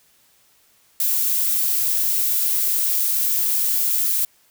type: noise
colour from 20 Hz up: violet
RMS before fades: -20 dBFS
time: 1-4.25 s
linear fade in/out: 2 ms
effects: white hiss -58 dBFS RMS until 4.5 s